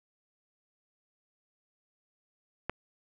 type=click; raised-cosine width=0.5 ms; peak=-16 dBFS; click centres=2.696 s; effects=none